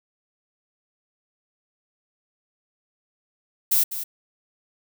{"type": "noise with echo", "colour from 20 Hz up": "violet", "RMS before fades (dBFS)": -19, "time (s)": [3.71, 3.84], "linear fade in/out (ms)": 10, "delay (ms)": 200, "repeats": 1, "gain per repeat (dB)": -11, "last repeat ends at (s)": 4.04, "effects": []}